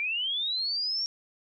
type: linear sweep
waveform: sine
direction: up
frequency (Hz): 2314 to 5588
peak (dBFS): -27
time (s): 0-1.06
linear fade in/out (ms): 0
effects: none